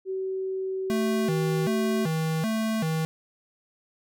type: tone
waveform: sine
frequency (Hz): 380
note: F#4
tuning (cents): +46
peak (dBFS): -27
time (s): 0.05-2.08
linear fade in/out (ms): 50
type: tone with vibrato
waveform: square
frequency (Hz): 187.8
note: F#3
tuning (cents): +26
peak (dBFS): -25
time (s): 0.9-3.05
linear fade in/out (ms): 0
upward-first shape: square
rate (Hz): 1.3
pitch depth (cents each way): 280
effects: none